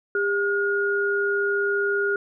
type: tone pair together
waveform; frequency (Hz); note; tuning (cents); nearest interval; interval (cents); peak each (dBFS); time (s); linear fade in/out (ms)
sine; 402.1 / 1433; G4 / F6; +44 / +44; octave + minor seventh; 2200; -23; 0.15-2.16; 2
effects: none